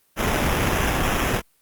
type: noise with sample-and-hold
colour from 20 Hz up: pink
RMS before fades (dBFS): -21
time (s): 0.16-1.42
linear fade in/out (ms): 50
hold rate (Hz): 4410
effects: white hiss -63 dBFS RMS until 1.61 s + Opus 32 kbps